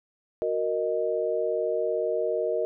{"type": "chord", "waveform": "sine", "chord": "D# minor", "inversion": "first", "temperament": "equal with one note detuned", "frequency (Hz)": [368.7, 466.2, 622.3], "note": ["F#4", "A#4", "D#5"], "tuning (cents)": [-6, 0, 0], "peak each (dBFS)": [-31, -27, -28], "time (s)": [0.42, 2.65], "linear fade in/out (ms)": 0, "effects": []}